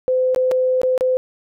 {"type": "tone with dropouts", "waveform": "sine", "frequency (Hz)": 512, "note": "C5", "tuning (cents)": -38, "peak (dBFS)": -14, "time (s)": [0.08, 1.17], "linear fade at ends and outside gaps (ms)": 0, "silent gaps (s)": [[0.347, 0.361], [0.513, 0.517], [0.816, 0.833], [0.978, 1.009]], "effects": []}